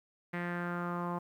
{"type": "tone with low-pass filter sweep", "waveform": "sawtooth", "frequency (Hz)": 174.61, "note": "F3", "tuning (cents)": 0, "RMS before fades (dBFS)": -36, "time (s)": [0.33, 1.19], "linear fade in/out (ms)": 10, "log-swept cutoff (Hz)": [2000, 990], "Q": 4.1, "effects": ["11-bit"]}